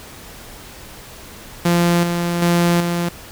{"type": "tone with tremolo", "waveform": "sawtooth", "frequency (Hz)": 172.6, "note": "F3", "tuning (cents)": -20, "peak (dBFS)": -9, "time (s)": [1.65, 3.09], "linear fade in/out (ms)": 5, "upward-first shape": "square", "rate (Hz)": 1.3, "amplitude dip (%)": 45, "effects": ["pink hiss -38 dBFS RMS until 3.31 s"]}